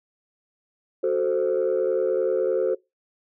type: chord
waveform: sine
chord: F# diminished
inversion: none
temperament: equal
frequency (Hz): 370 / 440 / 523.3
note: F#4 / A4 / C5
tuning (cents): 0 / 0 / 0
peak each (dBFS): -23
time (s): 1.03-2.75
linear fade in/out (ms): 10
effects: noise-tail reverb RT60 0.2 s tail -22 dB re dry + tanh soft clip ceiling -15 dBFS